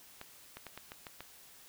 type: clicks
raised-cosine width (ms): 0.3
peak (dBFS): -28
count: 7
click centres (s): 0.214 / 0.57 / 0.667 / 0.776 / 0.919 / 1.068 / 1.206
effects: white hiss -57 dBFS RMS until 1.68 s